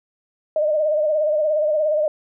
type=tone with vibrato; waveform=sine; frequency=611 Hz; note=D#5; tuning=32 cents flat; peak=-16 dBFS; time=0.56-2.08 s; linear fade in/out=2 ms; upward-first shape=sine; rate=17 Hz; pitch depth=59 cents each way; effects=none